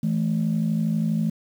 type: tone pair together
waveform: sine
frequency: 164.81 / 217.2 Hz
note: E3 / A3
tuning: 0 / -22 cents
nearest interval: perfect fourth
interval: 478 cents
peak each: -22 dBFS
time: 0.03-1.3 s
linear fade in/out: 5 ms
effects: tanh soft clip ceiling -15 dBFS + 8-bit